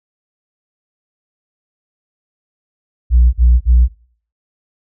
sine tone bursts, 60.2 Hz, B1, 44 cents flat, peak -4 dBFS, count 3, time 3.1-3.882 s, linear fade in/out 50 ms, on 230 ms, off 46 ms, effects noise-tail reverb RT60 0.5 s tail -20 dB re dry + tanh soft clip ceiling -3 dBFS

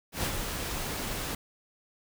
pink noise with ADSR envelope, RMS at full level -29 dBFS, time 0.12-1.35 s, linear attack 120 ms, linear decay 69 ms, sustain -5 dB, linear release 4 ms, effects none

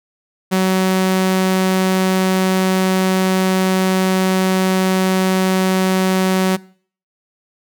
sawtooth tone, 187.7 Hz, F#3, 25 cents sharp, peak -9 dBFS, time 0.51-6.57 s, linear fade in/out 20 ms, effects noise-tail reverb RT60 0.5 s tail -22 dB re dry

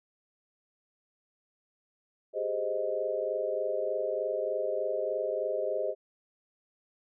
sine chord, Ab major seventh, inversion third, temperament equal, 392 / 415.3 / 523.3 / 622.3 Hz, G4 / Ab4 / C5 / Eb5, 0 / 0 / 0 / 0 cents, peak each -37 / -36 / -33 / -32 dBFS, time 2.33-5.95 s, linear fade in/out 50 ms, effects none

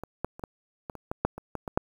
clicks, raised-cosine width 1 ms, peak -22 / -14 / -29 / -19 / -21 / -26 / -16 / -8 / -24 / -18 / -20 / -8 dBFS, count 12, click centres 0.036 / 0.246 / 0.395 / 0.438 / 0.898 / 0.953 / 1.115 / 1.25 / 1.38 / 1.553 / 1.678 / 1.775 s, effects 8-bit

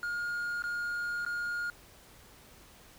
triangle tone with dropouts, 1423 Hz, F6, 32 cents sharp, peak -30 dBFS, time 0.03-1.7 s, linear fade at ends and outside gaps 1 ms, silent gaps 0.622-0.639 / 1.25-1.263 s, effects pink hiss -56 dBFS RMS until 2.98 s

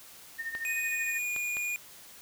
sine tone with tremolo, 1828 Hz, A#6, 34 cents flat, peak -31 dBFS, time 0.38-1.19 s, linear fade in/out 20 ms, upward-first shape sine, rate 13 Hz, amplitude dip 70%
clicks, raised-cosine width 0.3 ms, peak -24 dBFS, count 3, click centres 0.551 / 1.363 / 1.569 s
square tone with pitch glide, 2489 to 2439 Hz, D#7 to D#7, 0 to -35 cents, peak -31 dBFS, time 0.65-1.76 s, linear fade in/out 0 ms, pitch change -35 cents, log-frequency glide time 0.77-1.34 s
effects white hiss -51 dBFS RMS until 2.21 s

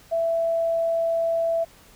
sine tone, 664 Hz, E5, 12 cents sharp, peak -20 dBFS, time 0.11-1.65 s, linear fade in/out 20 ms, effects pink hiss -52 dBFS RMS until 1.95 s

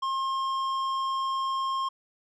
triangle tone with tanh clipping, 1068 Hz, C6, 35 cents sharp, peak -28 dBFS, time 0.02-1.89 s, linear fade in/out 10 ms, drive 14 dB, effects none

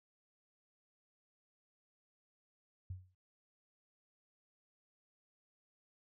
sine tone with exponential decay, 92.3 Hz, F#2, 4 cents flat, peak -38 dBFS, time 2.9-3.15 s, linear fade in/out 5 ms, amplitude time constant 53 ms, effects none

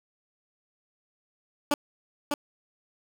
15% pulse tone with echo, 290.3 Hz, D4, 20 cents flat, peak -15 dBFS, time 1.71-1.74 s, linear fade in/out 2 ms, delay 600 ms, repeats 1, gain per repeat -4 dB, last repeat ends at 2.34 s, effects none

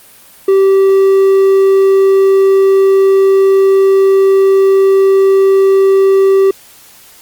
triangle tone, 388 Hz, G4, 18 cents flat, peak -3 dBFS, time 0.48-6.51 s, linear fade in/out 5 ms, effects white hiss -40 dBFS RMS until 7.21 s + Opus 32 kbps

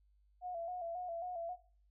sine tone with vibrato, 698.5 Hz, F5, in tune, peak -39 dBFS, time 0.41-1.57 s, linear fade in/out 50 ms, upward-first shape square, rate 3.7 Hz, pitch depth 62 cents each way, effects noise-tail reverb RT60 0.5 s tail -21 dB re dry + added 50 Hz sine -67 dBFS peak until 1.9 s

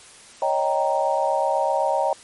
sine chord, Eb dominant seventh, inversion third, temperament equal with one note detuned, 554.4 / 622.3 / 781.7 / 932.3 Hz, Db5 / Eb5 / G5 / Bb5, 0 / 0 / -5 / 0 cents, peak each -24 dBFS, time 0.42-2.13 s, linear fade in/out 2 ms, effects white hiss -46 dBFS RMS until 2.23 s + MP3 48 kbps

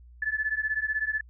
sine beating tone pair, 1726 / 1742 Hz, A6 / A6, -34 / -18 cents, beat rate 16 Hz, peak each -29 dBFS, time 0.22-1.21 s, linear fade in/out 5 ms, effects added 60 Hz sine -48 dBFS peak until 1.29 s

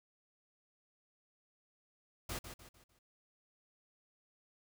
pink noise with echo, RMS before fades -41 dBFS, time 2.29-2.39 s, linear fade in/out 5 ms, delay 150 ms, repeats 4, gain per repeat -8 dB, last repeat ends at 2.99 s, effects none

